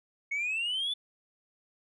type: exponential sweep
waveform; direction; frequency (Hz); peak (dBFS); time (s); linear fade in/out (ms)
sine; up; 2195 to 3520; -27; 0.31-0.94; 10
effects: tanh soft clip ceiling -27 dBFS